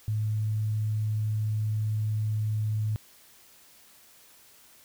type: tone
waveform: sine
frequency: 107.6 Hz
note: A2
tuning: 38 cents flat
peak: -25 dBFS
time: 0.08-2.96 s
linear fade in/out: 0 ms
effects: white hiss -56 dBFS RMS until 4.84 s